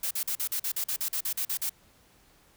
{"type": "noise bursts", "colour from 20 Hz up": "blue", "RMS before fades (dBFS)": -30, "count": 14, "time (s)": [0.03, 1.695], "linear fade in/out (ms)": 5, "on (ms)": 79, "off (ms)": 43, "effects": ["pink hiss -61 dBFS RMS until 2.56 s"]}